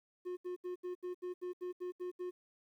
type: tone bursts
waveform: triangle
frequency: 360 Hz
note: F#4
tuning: 47 cents flat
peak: -36 dBFS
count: 11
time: 0.25-2.31 s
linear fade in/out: 20 ms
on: 120 ms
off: 74 ms
effects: 12-bit